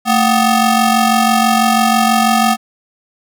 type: ring-modulated tone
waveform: 25% pulse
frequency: 493.9 Hz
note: B4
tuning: in tune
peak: -3 dBFS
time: 0.05-2.57 s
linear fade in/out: 50 ms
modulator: 270 Hz
effects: none